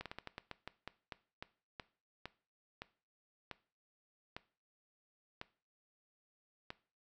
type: slowing click train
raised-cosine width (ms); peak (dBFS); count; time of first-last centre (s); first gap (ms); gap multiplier
0.3; -27; 18; 0.01-6.704; 47; 1.23
effects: noise-tail reverb RT60 0.4 s tail -18 dB re dry